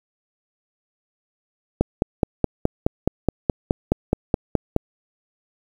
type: click train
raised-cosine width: 2 ms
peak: -3 dBFS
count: 15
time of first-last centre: 1.81-4.764 s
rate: 4.74 Hz
effects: 7-bit